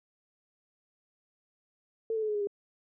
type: tone with pitch steps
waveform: sine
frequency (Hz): 448.5 / 439.3 / 430.2 / 421.4 / 412.7 / 404.2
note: A4 / A4 / A4 / G#4 / G#4 / G#4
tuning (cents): +33 / -3 / -39 / +25 / -11 / -47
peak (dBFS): -28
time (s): 2.1-2.472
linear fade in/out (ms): 2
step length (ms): 62
effects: none